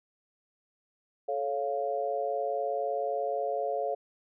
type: chord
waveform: sine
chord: A augmented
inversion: none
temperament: equal with one note detuned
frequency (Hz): 434.9 / 554.4 / 698.5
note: A4 / C#5 / E#5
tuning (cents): -20 / 0 / 0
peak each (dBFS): -34 / -32 / -32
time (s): 1.28-3.95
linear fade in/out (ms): 10
effects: none